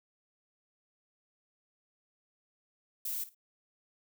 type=noise with echo; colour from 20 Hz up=violet; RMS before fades=-36 dBFS; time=3.05-3.24 s; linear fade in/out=5 ms; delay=54 ms; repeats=2; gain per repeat=-15 dB; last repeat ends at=3.348 s; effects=none